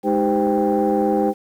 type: tone cluster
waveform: sine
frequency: 210.7 / 310.7 / 394.7 / 513 / 788 Hz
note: G#3 / D#4 / G4 / C5 / G5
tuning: +25 / -2 / +12 / -34 / +9 cents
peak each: -21 dBFS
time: 0.03-1.34 s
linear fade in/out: 50 ms
effects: tanh soft clip ceiling -9 dBFS + 8-bit